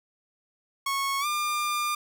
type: tone with pitch glide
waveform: sawtooth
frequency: 1100 to 1199.6 Hz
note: C#6 to D6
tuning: -14 to +36 cents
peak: -22 dBFS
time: 0.86-1.95 s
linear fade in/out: 5 ms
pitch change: +150 cents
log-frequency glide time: 1.2-1.26 s
effects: none